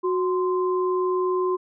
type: tone pair together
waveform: sine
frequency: 367.7 / 1040 Hz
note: F#4 / C6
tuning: -11 / -11 cents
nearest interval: octave + tritone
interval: 1800 cents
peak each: -21 / -27 dBFS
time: 0.03-1.57 s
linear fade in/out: 20 ms
effects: none